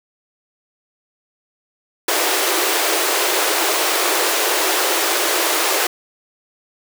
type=high-pass noise; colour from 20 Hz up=pink; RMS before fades=-18 dBFS; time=2.08-5.87 s; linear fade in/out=5 ms; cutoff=320 Hz; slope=96 dB/octave; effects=none